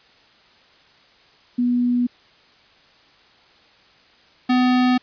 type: tone pair in turn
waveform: sine / square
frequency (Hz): 244.3 / 251.2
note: B3 / B3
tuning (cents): -19 / +30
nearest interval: unison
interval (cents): 49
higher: second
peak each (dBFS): -16 / -15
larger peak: second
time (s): 1.58-2.07 / 4.49-4.98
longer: neither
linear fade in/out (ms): 10
effects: white hiss -53 dBFS RMS until 5.02 s + resampled to 11025 Hz